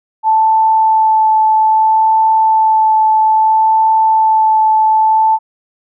sine tone with vibrato, 877 Hz, A5, 6 cents flat, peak -7 dBFS, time 0.23-5.39 s, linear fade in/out 50 ms, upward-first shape sine, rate 0.61 Hz, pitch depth 10 cents each way, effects none

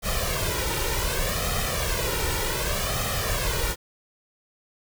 pink noise with flanger, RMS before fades -26 dBFS, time 0.02-3.76 s, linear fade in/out 50 ms, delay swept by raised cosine 1.6 to 2.16 ms, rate 0.66 Hz, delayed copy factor +0.75, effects none

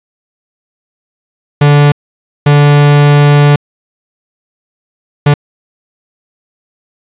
45% pulse tone bursts at uneven times, 145.4 Hz, D3, 17 cents flat, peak -3 dBFS, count 3, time 1.61-1.92 / 2.46-3.56 / 5.26-5.34 s, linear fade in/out 5 ms, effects resampled to 8000 Hz + 7-bit

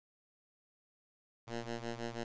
10% pulse ring-modulated tone, 117.1 Hz, A#2, 8 cents sharp, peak -28 dBFS, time 1.47-2.24 s, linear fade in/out 10 ms, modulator 114 Hz, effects resampled to 16000 Hz

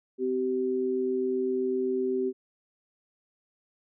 sine tone pair together, 256.4 / 384.2 Hz, C4 / G4, -35 / -35 cents, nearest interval perfect fifth, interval 700 cents, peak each -31 / -26 dBFS, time 0.18-2.33 s, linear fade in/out 50 ms, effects none

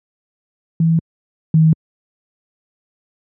sine tone pair in turn, 163.8 / 159.05 Hz, E3 / D#3, -11 / +38 cents, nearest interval minor second, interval 51 cents, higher first, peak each -10 / -7 dBFS, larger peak second, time 0.8-0.99 / 1.54-1.73 s, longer neither, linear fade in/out 2 ms, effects high-pass 100 Hz 12 dB/octave

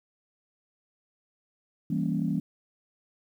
sine chord, E diminished seventh, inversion none, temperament equal, 164.81 / 196 / 233.1 / 277.2 Hz, E3 / G3 / Bb3 / Db4, 0 / 0 / 0 / 0 cents, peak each -29 / -30 / -31 / -32 dBFS, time 1.9-2.4 s, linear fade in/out 5 ms, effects tanh soft clip ceiling -15 dBFS + 10-bit

